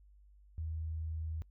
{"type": "tone", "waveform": "sine", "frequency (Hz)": 79.9, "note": "D#2", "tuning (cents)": 47, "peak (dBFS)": -36, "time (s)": [0.58, 1.42], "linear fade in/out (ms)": 0, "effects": ["noise-tail reverb RT60 0.1 s tail -25 dB re dry", "added 50 Hz sine -58 dBFS peak until 1.5 s"]}